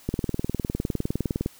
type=click train; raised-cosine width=3 ms; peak=-12 dBFS; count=28; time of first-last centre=0.09-1.461 s; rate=19.7 Hz; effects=white hiss -52 dBFS RMS until 1.59 s